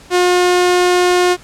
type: tone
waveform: sawtooth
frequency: 358.4 Hz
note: F4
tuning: 45 cents sharp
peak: -6 dBFS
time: 0.1-1.37 s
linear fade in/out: 50 ms
effects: pink hiss -41 dBFS RMS until 1.43 s + low-pass 9000 Hz 12 dB/octave